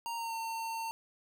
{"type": "tone with pitch glide", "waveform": "square", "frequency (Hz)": [929, 906.7], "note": ["A#5", "A#5"], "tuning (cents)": [-6, -48], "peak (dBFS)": -36, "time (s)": [0.06, 0.91], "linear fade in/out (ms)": 0, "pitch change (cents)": -42, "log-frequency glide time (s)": [0.16, 0.35], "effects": []}